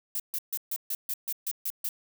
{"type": "noise bursts", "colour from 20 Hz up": "violet", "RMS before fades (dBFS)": -31, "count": 10, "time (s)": [0.15, 1.89], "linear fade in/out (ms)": 2, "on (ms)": 48, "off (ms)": 140, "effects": []}